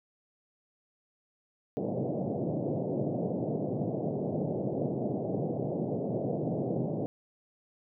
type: band-pass noise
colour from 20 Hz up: pink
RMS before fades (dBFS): -32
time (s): 1.77-7.06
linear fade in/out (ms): 0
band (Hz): 120 to 680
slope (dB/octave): 48
effects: none